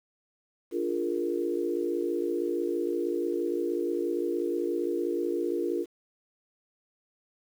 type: chord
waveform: sine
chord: Bb dominant seventh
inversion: first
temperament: equal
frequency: 293.7 / 349.2 / 415.3 / 466.2 Hz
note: D4 / F4 / Ab4 / Bb4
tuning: 0 / 0 / 0 / 0 cents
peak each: -34 / -29 / -35 / -33 dBFS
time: 0.71-5.86 s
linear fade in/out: 50 ms
effects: 9-bit